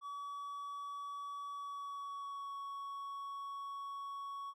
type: tone with pitch glide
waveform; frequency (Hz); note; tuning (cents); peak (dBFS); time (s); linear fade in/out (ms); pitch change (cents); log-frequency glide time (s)
triangle; 1139 to 1114.9; C#6 to C#6; +47 to +10; -40; 0.01-4.54; 50; -37; 1.52-2.57
effects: none